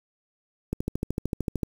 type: click train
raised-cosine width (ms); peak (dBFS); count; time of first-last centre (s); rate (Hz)
3; -14; 13; 0.73-1.632; 13.3
effects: 7-bit